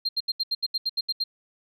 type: tone bursts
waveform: sine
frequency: 4186 Hz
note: C8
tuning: in tune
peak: -21 dBFS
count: 11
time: 0.05-1.24 s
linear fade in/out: 10 ms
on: 40 ms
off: 75 ms
effects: tanh soft clip ceiling -20 dBFS